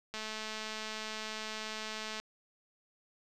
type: click train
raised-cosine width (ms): 0.2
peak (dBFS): -23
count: 448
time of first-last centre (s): 0.14-2.2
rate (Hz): 217
effects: none